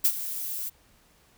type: noise with ADSR envelope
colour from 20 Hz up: violet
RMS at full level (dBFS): -19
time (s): 0.04-0.7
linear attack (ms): 12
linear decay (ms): 65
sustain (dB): -14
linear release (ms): 20
effects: pink hiss -61 dBFS RMS until 1.37 s